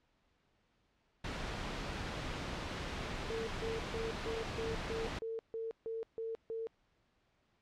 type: noise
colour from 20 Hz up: pink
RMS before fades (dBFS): -40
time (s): 1.24-5.19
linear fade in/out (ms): 5
type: tone bursts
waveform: sine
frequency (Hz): 451.2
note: A4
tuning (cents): +44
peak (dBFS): -37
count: 11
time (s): 3.3-6.67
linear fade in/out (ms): 0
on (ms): 170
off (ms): 150
effects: pink hiss -75 dBFS RMS until 7.61 s + low-pass 4000 Hz 12 dB/octave